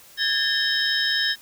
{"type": "tone cluster", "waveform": "sine", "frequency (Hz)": [1651, 1794, 3142, 3786, 5260], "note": ["G#6", "A6", "G7", "A#7", "E8"], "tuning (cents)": [-11, 33, 3, 26, -5], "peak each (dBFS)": -26, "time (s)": [0.17, 1.36], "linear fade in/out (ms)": 50, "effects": ["tanh soft clip ceiling -9 dBFS", "white hiss -49 dBFS RMS until 1.41 s"]}